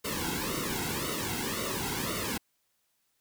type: noise with flanger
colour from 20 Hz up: pink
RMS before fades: -33 dBFS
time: 0.04-2.38 s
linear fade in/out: 10 ms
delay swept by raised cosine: 1.2 to 1.71 ms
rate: 1.9 Hz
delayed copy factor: -0.95
effects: white hiss -75 dBFS RMS until 3.2 s